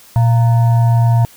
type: tone with frequency modulation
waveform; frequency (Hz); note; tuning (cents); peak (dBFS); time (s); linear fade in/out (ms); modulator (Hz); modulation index
sine; 118; A#2; +22; -8; 0.16-1.25; 0; 808; 0.33
effects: white hiss -43 dBFS RMS until 1.36 s